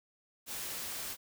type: noise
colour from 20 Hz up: white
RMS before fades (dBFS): -40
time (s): 0.46-1.17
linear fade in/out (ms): 50
effects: none